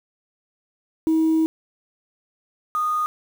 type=tone pair in turn; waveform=sine; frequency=320 / 1232.8 Hz; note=D#4 / D#6; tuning=+49 / -16 cents; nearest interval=octave + major seventh; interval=2335 cents; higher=second; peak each=-14 / -19 dBFS; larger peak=first; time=1.07-1.46 / 2.75-3.06 s; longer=first; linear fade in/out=0 ms; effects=tanh soft clip ceiling -13 dBFS + 7-bit